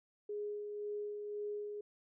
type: tone with tremolo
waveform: sine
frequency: 415.3 Hz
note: G#4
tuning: in tune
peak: -37 dBFS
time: 0.29-1.81 s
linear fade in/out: 5 ms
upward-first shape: sine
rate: 1.9 Hz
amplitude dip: 35%
effects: none